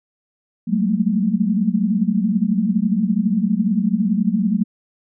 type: tone cluster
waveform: sine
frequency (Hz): 183.8 / 198.5 / 216.2 / 228.1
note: F#3 / G3 / A3 / A#3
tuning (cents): -11 / +22 / -30 / -37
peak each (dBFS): -21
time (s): 0.67-4.64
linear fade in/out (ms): 20
effects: none